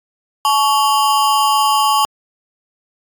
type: ring-modulated tone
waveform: square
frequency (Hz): 987.8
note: B5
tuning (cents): 0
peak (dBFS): -9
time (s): 0.45-2.05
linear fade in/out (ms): 0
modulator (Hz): 132
effects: AAC 64 kbps